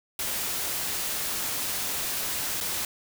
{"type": "noise with dropouts", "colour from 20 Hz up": "white", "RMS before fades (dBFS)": -30, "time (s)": [0.19, 2.85], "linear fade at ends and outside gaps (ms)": 2, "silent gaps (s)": [2.604, 2.609], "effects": []}